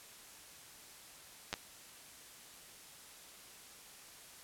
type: clicks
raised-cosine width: 0.2 ms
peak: -19 dBFS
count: 2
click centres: 1.529 / 1.539 s
effects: white hiss -55 dBFS RMS until 4.43 s + low-pass 12000 Hz 12 dB/octave